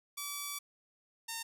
5% pulse tone pair in turn, 1150 / 912.8 Hz, D6 / A#5, -37 / -37 cents, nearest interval major third, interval 400 cents, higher first, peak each -26 dBFS, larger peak neither, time 0.17-0.59 / 1.28-1.43 s, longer first, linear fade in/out 10 ms, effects none

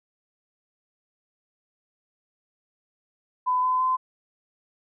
sine tone with pitch steps, 1005 / 1016.1 / 1027.3 Hz, B5 / B5 / C6, +30 / +49 / -32 cents, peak -20 dBFS, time 3.46-3.97 s, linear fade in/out 20 ms, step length 170 ms, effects none

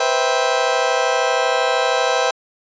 30% pulse chord, C major seventh, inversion third, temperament just, 490.5 / 523.3 / 654.1 / 784.9 Hz, B4 / C5 / E5 / G5, -12 / 0 / -14 / +2 cents, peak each -19 dBFS, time 0-2.31 s, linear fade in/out 5 ms, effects resampled to 16000 Hz

